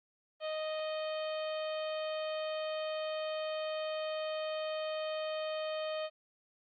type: harmonic tone with a mistuned harmonic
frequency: 622.3 Hz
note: D#5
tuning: in tune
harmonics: 1 / 2 / 3 / 4 / 5 / 6 / 7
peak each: -35 / -45 / -50 / -49 / -47 / -54 / -53 dBFS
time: 0.4-6.1 s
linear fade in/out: 50 ms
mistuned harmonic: 6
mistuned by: -32 cents
effects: Opus 24 kbps